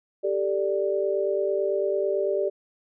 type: chord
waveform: sine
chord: G suspended second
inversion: none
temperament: just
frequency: 392 / 441 / 588 Hz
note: G4 / A4 / D5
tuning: 0 / +4 / +2 cents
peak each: -25 / -30 / -26 dBFS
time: 0.23-2.5 s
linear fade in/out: 20 ms
effects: none